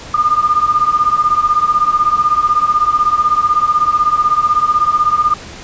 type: beating tone pair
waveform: sine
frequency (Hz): 1203 / 1219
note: D6 / D#6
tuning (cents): +41 / -36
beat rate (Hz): 16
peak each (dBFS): -14 / -12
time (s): 0.14-5.34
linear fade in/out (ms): 5
effects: pink hiss -32 dBFS RMS until 5.63 s + resampled to 16000 Hz